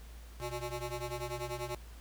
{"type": "ring-modulated tone", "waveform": "15% pulse", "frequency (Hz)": 242.2, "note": "B3", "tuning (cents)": -34, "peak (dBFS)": -28, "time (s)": [0.4, 1.75], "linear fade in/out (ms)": 0, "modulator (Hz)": 116, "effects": ["added 57 Hz sine -47 dBFS peak until 2 s", "pink hiss -58 dBFS RMS until 2 s"]}